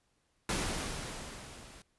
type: noise with level ramp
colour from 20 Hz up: pink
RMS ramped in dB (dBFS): -32 to -53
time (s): 0.49-1.82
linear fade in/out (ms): 2
effects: pink hiss -75 dBFS RMS until 1.98 s + resampled to 24000 Hz